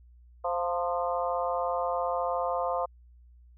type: harmonic tone with a mistuned harmonic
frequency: 174.3 Hz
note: F3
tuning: 3 cents flat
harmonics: 3 / 4 / 5 / 6 / 7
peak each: -31 / -31 / -36 / -34 / -37 dBFS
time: 0.44-2.86 s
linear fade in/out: 10 ms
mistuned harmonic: 5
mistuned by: +41 cents
effects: added 60 Hz sine -52 dBFS peak until 3.57 s